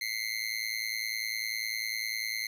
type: tone with amplitude modulation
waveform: 25% pulse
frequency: 2093 Hz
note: C7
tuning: in tune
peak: -24 dBFS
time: 0.01-2.47 s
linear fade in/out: 5 ms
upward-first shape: sine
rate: 110 Hz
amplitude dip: 100%
effects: 11-bit